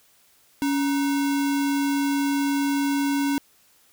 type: tone with sample-and-hold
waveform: sine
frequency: 280.6 Hz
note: C#4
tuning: 21 cents sharp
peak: -20 dBFS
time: 0.62-3.38 s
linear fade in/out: 0 ms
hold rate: 1225 Hz
effects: white hiss -59 dBFS RMS until 3.92 s